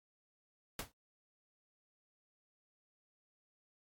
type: noise with exponential decay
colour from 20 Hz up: pink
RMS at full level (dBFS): -36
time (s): 0.79-0.92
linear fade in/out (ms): 2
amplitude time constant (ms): 27
effects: AAC 64 kbps